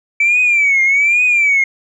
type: tone with vibrato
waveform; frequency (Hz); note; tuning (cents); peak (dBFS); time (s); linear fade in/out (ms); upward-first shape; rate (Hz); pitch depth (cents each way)
sine; 2304; D7; -34; -8; 0.2-1.64; 5; triangle; 1.2; 150
effects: tanh soft clip ceiling -6 dBFS